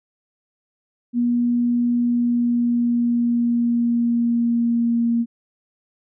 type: tone with pitch glide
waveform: sine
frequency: 240.4 to 233.8 Hz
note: B3 to A#3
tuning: -46 to +5 cents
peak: -16 dBFS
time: 1.13-5.26 s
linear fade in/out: 50 ms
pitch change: -49 cents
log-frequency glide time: 1.97-5.09 s
effects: none